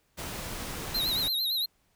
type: noise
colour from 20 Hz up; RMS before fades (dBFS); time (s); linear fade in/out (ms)
pink; -37; 0.17-1.29; 20
type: tone with vibrato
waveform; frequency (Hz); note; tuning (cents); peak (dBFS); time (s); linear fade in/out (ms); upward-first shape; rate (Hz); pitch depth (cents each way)
square; 3951; B7; 0; -27; 0.94-1.66; 10; sine; 8.8; 100
effects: pink hiss -70 dBFS RMS until 1.95 s